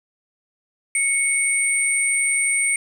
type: tone pair together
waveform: sine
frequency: 2217 / 8851 Hz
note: C#7 / C#9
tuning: 0 / -4 cents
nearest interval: 2 octaves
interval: 2396 cents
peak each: -20 dBFS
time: 0.95-2.76 s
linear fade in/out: 2 ms
effects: 7-bit